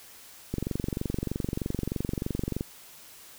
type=click train; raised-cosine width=3 ms; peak=-16 dBFS; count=49; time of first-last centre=0.54-2.609 s; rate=23.2 Hz; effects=white hiss -50 dBFS RMS until 3.38 s